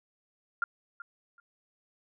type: tone with echo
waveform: sine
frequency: 1396.9 Hz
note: F6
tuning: in tune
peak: -25 dBFS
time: 0.62-0.64 s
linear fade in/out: 2 ms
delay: 380 ms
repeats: 2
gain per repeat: -15 dB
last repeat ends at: 1.4 s
effects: none